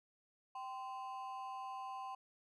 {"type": "ring-modulated tone", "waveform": "triangle", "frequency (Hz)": 906, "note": "A#5", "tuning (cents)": -50, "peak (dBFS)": -38, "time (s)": [0.55, 2.15], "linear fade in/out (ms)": 5, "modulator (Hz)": 128, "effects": []}